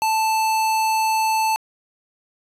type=tone; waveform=square; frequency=880 Hz; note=A5; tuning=in tune; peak=-18 dBFS; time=0.02-1.56 s; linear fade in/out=0 ms; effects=resampled to 32000 Hz + 9-bit